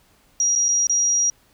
sine tone with dropouts, 5730 Hz, F8, 44 cents sharp, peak -16 dBFS, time 0.4-1.3 s, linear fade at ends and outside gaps 1 ms, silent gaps 0.553-0.559 / 0.684-0.688 / 0.87-0.896 s, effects pink hiss -58 dBFS RMS until 1.53 s

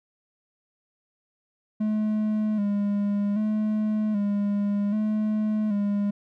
triangle tone with vibrato, 208.7 Hz, G#3, 9 cents sharp, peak -20 dBFS, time 1.8-6.11 s, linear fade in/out 10 ms, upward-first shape square, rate 0.64 Hz, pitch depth 44 cents each way, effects none

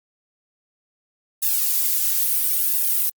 violet noise with flanger, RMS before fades -20 dBFS, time 1.42-3.1 s, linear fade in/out 10 ms, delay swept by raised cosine 1.1 to 3.4 ms, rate 0.75 Hz, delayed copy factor +0.95, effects Opus 48 kbps

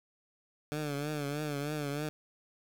15% pulse tone with vibrato, 146.83 Hz, D3, in tune, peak -27 dBFS, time 0.72-2.09 s, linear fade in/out 0 ms, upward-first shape triangle, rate 3.2 Hz, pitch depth 86 cents each way, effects 9-bit

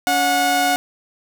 sawtooth tone pair together, 281.8 / 728 Hz, C#4 / F#5, +29 / -28 cents, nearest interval octave + major third, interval 1643 cents, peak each -20 / -12 dBFS, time 0.07-0.76 s, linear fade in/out 0 ms, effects none

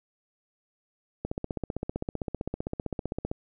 click train, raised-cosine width 2 ms, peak -17 dBFS, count 33, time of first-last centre 1.25-3.315 s, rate 15.5 Hz, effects none

